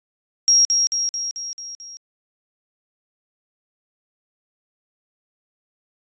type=tone with echo; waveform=sine; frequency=5610 Hz; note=F8; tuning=7 cents sharp; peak=-11 dBFS; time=0.48-0.65 s; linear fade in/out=0 ms; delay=220 ms; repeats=6; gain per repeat=-4 dB; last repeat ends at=1.97 s; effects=resampled to 16000 Hz